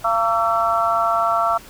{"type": "harmonic tone with a mistuned harmonic", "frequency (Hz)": 228, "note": "A#3", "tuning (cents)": -38, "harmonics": [3, 4, 5, 6], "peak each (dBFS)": [-20, -25, -22, -20], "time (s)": [0.04, 1.58], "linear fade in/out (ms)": 10, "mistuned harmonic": 6, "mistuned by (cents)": -38, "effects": ["pink hiss -42 dBFS RMS until 1.69 s"]}